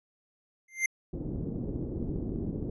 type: tone with exponential growth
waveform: square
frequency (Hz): 2093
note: C7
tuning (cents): 0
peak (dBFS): -22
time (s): 0.68-0.86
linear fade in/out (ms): 5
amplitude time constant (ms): 37
type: low-pass noise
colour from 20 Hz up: white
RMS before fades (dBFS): -35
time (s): 1.13-2.7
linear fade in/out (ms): 5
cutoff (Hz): 340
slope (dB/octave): 24
type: click train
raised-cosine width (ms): 3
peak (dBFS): -25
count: 21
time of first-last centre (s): 1.36-2.693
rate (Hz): 15
effects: resampled to 22050 Hz